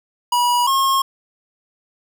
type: tone pair in turn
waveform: square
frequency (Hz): 970 / 1079.3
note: B5 / C#6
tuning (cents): -31 / -47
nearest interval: major second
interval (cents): 184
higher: second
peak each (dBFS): -15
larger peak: neither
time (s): 0.32-0.67 / 0.67-1.02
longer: neither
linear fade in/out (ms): 5
effects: none